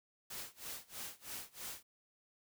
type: noise with tremolo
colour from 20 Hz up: white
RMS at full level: -44 dBFS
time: 0.3-1.83 s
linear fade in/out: 5 ms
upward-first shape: sine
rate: 3.1 Hz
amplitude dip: 95%
effects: none